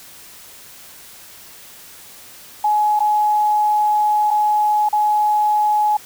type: tone with dropouts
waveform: sine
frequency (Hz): 843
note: G#5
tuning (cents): +26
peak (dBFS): -13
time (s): 2.64-5.97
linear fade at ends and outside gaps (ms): 5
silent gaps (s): 2.993-3.003 / 4.306-4.31 / 4.889-4.928
effects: white hiss -41 dBFS RMS until 6.05 s

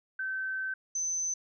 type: tone pair in turn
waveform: sine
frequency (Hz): 1540 / 6117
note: G6 / G8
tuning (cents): -31 / -43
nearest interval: 2 octaves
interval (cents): 2388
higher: second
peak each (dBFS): -31 / -29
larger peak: second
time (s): 0.19-0.74 / 0.95-1.34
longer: first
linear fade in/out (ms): 5
effects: none

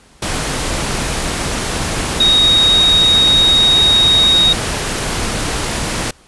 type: tone in noise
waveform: sine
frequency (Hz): 3760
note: A#7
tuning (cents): +14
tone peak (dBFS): -8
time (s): 2.2-4.53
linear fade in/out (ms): 5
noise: pink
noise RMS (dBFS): -19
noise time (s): 0.22-6.11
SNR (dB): +8
effects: pink hiss -47 dBFS RMS until 6.27 s + resampled to 24000 Hz

